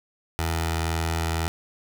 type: tone with notch filter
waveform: 15% pulse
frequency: 81.8 Hz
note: E2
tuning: 13 cents flat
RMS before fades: -26 dBFS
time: 0.39-1.48 s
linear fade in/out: 0 ms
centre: 220 Hz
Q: 0.66
effects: none